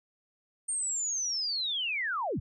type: linear sweep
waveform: sine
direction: down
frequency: 8810 to 48.98 Hz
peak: -29 dBFS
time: 0.68-2.4 s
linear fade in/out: 10 ms
effects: none